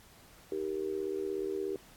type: tone with amplitude modulation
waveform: sine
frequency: 392 Hz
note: G4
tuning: in tune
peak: -28 dBFS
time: 0.52-1.76 s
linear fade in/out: 2 ms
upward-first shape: sine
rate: 76.9 Hz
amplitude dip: 90%
effects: pink hiss -58 dBFS RMS until 1.96 s + AAC 64 kbps